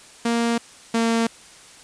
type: tone pair in turn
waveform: sawtooth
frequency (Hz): 233.5 / 229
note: A#3 / A#3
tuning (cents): +3 / -31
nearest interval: unison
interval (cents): 34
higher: first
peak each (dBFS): -15 / -14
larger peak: second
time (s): 0.25-0.58 / 0.94-1.27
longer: neither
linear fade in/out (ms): 5
effects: white hiss -46 dBFS RMS until 1.83 s + resampled to 22050 Hz